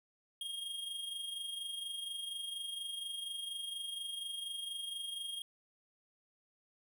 square tone with amplitude modulation, 3244 Hz, G#7, 41 cents flat, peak -38 dBFS, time 0.41-5.42 s, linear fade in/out 2 ms, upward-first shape sine, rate 24.2 Hz, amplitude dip 50%, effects none

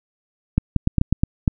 clicks, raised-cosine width 5 ms, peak -3 dBFS, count 8, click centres 0.58 / 0.763 / 0.874 / 0.983 / 1.014 / 1.126 / 1.235 / 1.478 s, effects none

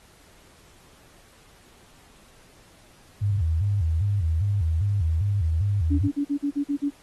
sine tone with vibrato, 90.4 Hz, F#2, 40 cents flat, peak -20 dBFS, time 3.21-6.08 s, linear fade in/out 10 ms, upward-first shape square, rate 2.5 Hz, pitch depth 200 cents each way
sine tone bursts, 285.5 Hz, D4, 49 cents flat, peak -21 dBFS, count 8, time 5.9-6.904 s, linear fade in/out 20 ms, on 87 ms, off 44 ms
effects pink hiss -55 dBFS RMS until 7.02 s + AAC 32 kbps

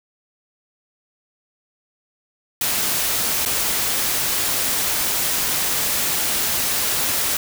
white noise with dropouts, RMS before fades -21 dBFS, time 2.61-7.37 s, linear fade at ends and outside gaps 2 ms, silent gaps 3.452-3.459 s, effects none

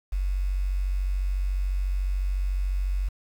sine tone with quantisation, 46.99 Hz, F#1, 28 cents sharp, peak -23 dBFS, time 0.12-3.09 s, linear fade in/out 10 ms, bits 8, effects none

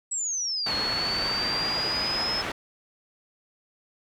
sine exponential two-way sweep, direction down then up, 7902 to 4305 to 5210 Hz, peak -26 dBFS, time 0.11-2.42 s, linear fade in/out 10 ms, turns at 0.73 s
white low-pass noise, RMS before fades -32 dBFS, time 0.66-2.52 s, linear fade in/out 5 ms, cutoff 2100 Hz, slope 12 dB/octave
effects none

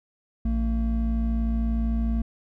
triangle tone pair together, 56.57 / 227 Hz, A1 / A#3, +49 / -46 cents, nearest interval 2 octaves, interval 2405 cents, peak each -21 / -25 dBFS, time 0.45-2.22 s, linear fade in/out 5 ms, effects none

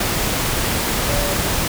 sine tone in noise, 574 Hz, D5, 40 cents flat, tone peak -24 dBFS, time 1.09-1.33 s, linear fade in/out 5 ms, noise pink, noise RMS -20 dBFS, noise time 0-1.68 s, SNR -7 dB, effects none

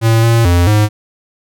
square tone with pitch steps, 113.5 / 115.5 / 87.3 / 105.8 Hz, A#2 / A#2 / F2 / G#2, -46 / -16 / 0 / +33 cents, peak -8 dBFS, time 0.01-0.89 s, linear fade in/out 50 ms, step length 220 ms, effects none

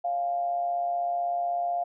sine tone with amplitude modulation, 698.5 Hz, F5, in tune, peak -23 dBFS, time 0.04-1.84 s, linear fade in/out 10 ms, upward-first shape sine, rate 136 Hz, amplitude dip 45%, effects none

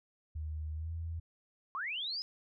sine tone with pitch glide, 77.4 to 82.48 Hz, D#2 to E2, -9 to +2 cents, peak -36 dBFS, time 0.35-1.2 s, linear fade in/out 10 ms, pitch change +111 cents, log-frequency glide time 0.75-0.91 s
sine linear sweep, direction up, 1016 to 5150 Hz, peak -35 dBFS, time 1.75-2.22 s, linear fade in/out 0 ms
effects none

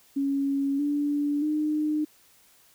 sine tone with pitch steps, 277.2 / 290.3 / 304 Hz, C#4 / D4 / D#4, 0 / -20 / -40 cents, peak -23 dBFS, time 0.16-2.05 s, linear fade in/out 10 ms, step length 630 ms, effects white hiss -59 dBFS RMS until 2.74 s

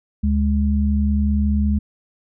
sine tone pair together, 72.84 / 207.7 Hz, D2 / G#3, -14 / 0 cents, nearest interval octave + tritone, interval 1814 cents, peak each -17 / -19 dBFS, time 0.23-1.79 s, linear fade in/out 10 ms, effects none

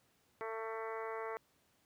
harmonic tone with a mistuned harmonic, 223.3 Hz, A3, 26 cents sharp, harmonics 2 / 3 / 4 / 5 / 6 / 7 / 8 / 9 / 10, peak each -42 / -48 / -47 / -47 / -50 / -55 / -56 / -51 / -58 dBFS, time 0.41-1.37 s, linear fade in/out 0 ms, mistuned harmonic 9, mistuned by -16 cents, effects pink hiss -73 dBFS RMS until 1.85 s + high-pass 80 Hz 12 dB/octave

